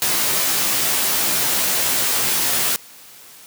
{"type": "noise with comb filter", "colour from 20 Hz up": "white", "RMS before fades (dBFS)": -19, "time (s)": [0.02, 2.76], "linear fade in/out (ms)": 0, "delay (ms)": 15, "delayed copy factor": 0.8, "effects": ["white hiss -43 dBFS RMS until 3.46 s", "high-pass 100 Hz 12 dB/octave"]}